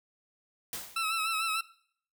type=noise with exponential decay; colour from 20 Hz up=white; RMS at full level=-35 dBFS; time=0.73-1.18 s; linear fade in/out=0 ms; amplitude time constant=96 ms
type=tone with vibrato; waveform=20% pulse; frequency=1311 Hz; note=E6; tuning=10 cents flat; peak=-24 dBFS; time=0.96-1.61 s; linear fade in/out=5 ms; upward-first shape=sine; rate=6.7 Hz; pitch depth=50 cents each way
effects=noise-tail reverb RT60 0.6 s tail -20 dB re dry